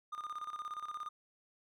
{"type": "tone with tremolo", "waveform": "triangle", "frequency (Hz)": 1217, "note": "D#6", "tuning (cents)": -39, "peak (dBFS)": -36, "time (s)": [0.12, 1.09], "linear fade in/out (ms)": 10, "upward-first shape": "square", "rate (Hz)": 17, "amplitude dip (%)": 70, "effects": []}